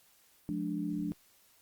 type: chord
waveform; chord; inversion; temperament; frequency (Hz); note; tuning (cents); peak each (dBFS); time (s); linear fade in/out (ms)
sine; D diminished; first; just; 176.2 / 211.4 / 293.7; F3 / Ab3 / D4; +16 / +31 / 0; -37 / -38 / -35; 0.49-1.12; 0
effects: white hiss -65 dBFS RMS until 1.61 s + Opus 48 kbps